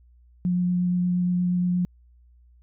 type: tone with vibrato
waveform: sine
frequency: 178.6 Hz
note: F3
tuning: 39 cents sharp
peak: -20 dBFS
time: 0.45-1.85 s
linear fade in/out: 0 ms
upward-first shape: triangle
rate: 8.5 Hz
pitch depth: 11 cents each way
effects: added 60 Hz sine -52 dBFS peak until 2.62 s